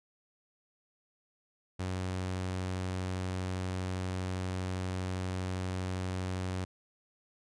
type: tone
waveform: sawtooth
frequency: 92.5 Hz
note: F#2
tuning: in tune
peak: -29 dBFS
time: 1.79-6.65 s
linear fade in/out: 10 ms
effects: resampled to 22050 Hz